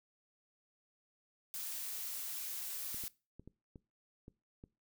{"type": "noise", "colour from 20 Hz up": "blue", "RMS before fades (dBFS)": -42, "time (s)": [1.54, 3.08], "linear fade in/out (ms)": 0}
{"type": "clicks", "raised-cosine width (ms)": 3, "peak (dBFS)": -38, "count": 7, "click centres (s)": [2.945, 3.038, 3.396, 3.476, 3.758, 4.281, 4.639]}
{"effects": ["noise-tail reverb RT60 0.3 s tail -21 dB re dry"]}